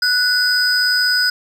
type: tone pair together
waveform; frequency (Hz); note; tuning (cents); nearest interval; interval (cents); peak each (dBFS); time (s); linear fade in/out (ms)
triangle; 1480 / 4978; F#6 / D#8; 0 / 0; octave + major sixth; 2100; -13; 0.02-1.3; 5
effects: tanh soft clip ceiling -9 dBFS